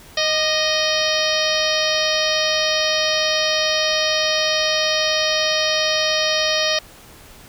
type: harmonic tone with a mistuned harmonic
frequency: 622.3 Hz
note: D#5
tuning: in tune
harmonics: 1 / 2 / 3 / 4 / 5 / 6 / 7 / 8 / 9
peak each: -22 / -29 / -25 / -27 / -25 / -26 / -26 / -27 / -26 dBFS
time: 0.17-6.79 s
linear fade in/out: 5 ms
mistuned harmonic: 2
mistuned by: -39 cents
effects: pink hiss -44 dBFS RMS until 7.48 s